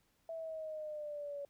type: exponential sweep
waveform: sine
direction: down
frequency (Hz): 659.3 to 565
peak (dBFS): -40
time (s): 0.29-1.45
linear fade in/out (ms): 2
effects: pink hiss -75 dBFS RMS until 1.49 s